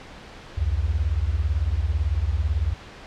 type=beating tone pair; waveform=sine; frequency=65.8 / 83.8 Hz; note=C2 / E2; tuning=+10 / +29 cents; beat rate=18 Hz; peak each=-23 dBFS; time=0.57-2.74 s; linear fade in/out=10 ms; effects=pink hiss -42 dBFS RMS until 3.06 s + low-pass 4000 Hz 12 dB/octave